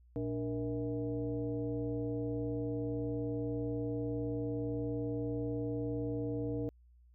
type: tone with frequency modulation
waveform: sine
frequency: 293.7 Hz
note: D4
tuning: in tune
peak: -33 dBFS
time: 0.16-6.69 s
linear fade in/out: 0 ms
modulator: 176 Hz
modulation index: 1.3
effects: added 60 Hz sine -59 dBFS peak until 7.14 s